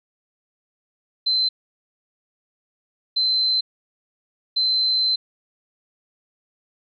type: tone bursts at uneven times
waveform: sine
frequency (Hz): 4078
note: C8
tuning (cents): -45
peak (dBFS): -17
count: 3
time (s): 1.26-1.49 / 3.16-3.61 / 4.56-5.16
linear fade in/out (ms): 10
effects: none